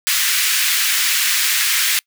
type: high-pass noise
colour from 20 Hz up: pink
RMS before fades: -17 dBFS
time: 0.07-1.99 s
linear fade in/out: 0 ms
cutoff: 1700 Hz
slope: 24 dB/octave
effects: noise-tail reverb RT60 0.1 s tail -26 dB re dry